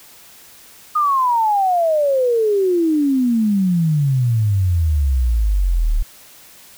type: exponential sweep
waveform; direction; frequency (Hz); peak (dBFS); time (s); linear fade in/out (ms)
sine; down; 1244.5 to 35.09; -13; 0.95-6.03; 10
effects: white hiss -44 dBFS RMS until 6.77 s